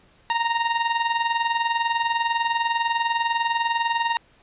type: tone with tremolo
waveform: sawtooth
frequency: 929 Hz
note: A#5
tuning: 6 cents flat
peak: -14 dBFS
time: 0.3-4.17 s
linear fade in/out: 0 ms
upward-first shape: sine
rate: 20 Hz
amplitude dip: 65%
effects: pink hiss -57 dBFS RMS until 4.42 s + resampled to 8000 Hz